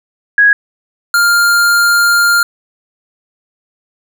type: tone pair in turn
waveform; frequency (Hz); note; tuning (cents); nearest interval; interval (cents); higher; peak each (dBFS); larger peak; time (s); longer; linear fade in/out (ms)
sine / square; 1659 / 1401.9; G#6 / F6; -2 / +6; minor third; 292; first; -4 / -8; first; 0.38-0.53 / 1.14-2.43; second; 2
effects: none